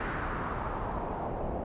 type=noise with low-pass filter sweep; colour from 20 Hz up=pink; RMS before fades=-34 dBFS; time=0-1.64 s; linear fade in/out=5 ms; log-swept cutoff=1600 to 660 Hz; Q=2.3; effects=resampled to 8000 Hz